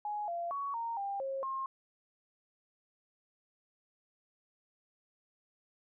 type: tone with pitch steps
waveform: sine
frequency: 835 / 687 / 1120 / 925 / 796 / 540 / 1068 Hz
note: G#5 / F5 / C#6 / A#5 / G5 / C#5 / C6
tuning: +9 / -29 / +18 / -14 / +26 / -45 / +35 cents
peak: -34 dBFS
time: 0.05-1.66 s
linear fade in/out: 2 ms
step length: 230 ms
effects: none